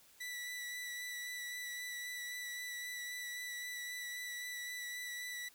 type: tone with vibrato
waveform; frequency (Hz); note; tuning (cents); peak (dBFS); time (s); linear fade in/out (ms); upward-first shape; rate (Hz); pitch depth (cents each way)
sawtooth; 1966; B6; -8; -38; 0.2-5.49; 10; sine; 3.8; 14
effects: white hiss -64 dBFS RMS until 5.54 s